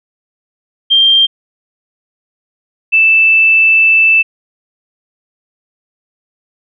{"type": "tone pair in turn", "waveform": "sine", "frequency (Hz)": [3177, 2643], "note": ["G7", "E7"], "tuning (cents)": [23, 4], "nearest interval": "minor third", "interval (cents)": 319, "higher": "first", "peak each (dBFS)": -5, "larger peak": "neither", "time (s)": [[0.9, 1.27], [2.92, 4.23]], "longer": "second", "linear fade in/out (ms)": 20, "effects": []}